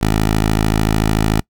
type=tone; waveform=10% pulse; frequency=53.5 Hz; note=A1; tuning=48 cents flat; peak=-5 dBFS; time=0.01-1.41 s; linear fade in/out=10 ms; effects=noise-tail reverb RT60 0.1 s tail -25 dB re dry